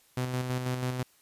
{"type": "tone with tremolo", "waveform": "sawtooth", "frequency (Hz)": 126.6, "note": "B2", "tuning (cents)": 43, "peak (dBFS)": -24, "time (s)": [0.17, 1.03], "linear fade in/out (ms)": 5, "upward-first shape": "square", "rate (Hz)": 6.1, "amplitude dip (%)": 40, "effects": ["white hiss -63 dBFS RMS until 1.21 s", "resampled to 32000 Hz"]}